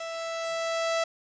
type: tone with level ramp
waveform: sawtooth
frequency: 660 Hz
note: E5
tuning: 2 cents sharp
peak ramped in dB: -30 to -20 dBFS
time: 0-1.04 s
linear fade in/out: 5 ms
effects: resampled to 16000 Hz + 8-bit